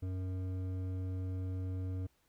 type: tone with hard clipping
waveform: sine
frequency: 92.9 Hz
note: F#2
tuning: 7 cents sharp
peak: -37 dBFS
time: 0.02-2.07 s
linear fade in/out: 10 ms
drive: 10 dB
effects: pink hiss -74 dBFS RMS until 2.28 s